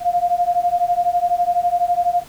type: beating tone pair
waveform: sine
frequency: 698.5 / 710.5 Hz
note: F5 / F5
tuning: 0 / +30 cents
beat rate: 12 Hz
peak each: -18 dBFS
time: 0-2.24 s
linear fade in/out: 50 ms
effects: pink hiss -44 dBFS RMS until 2.28 s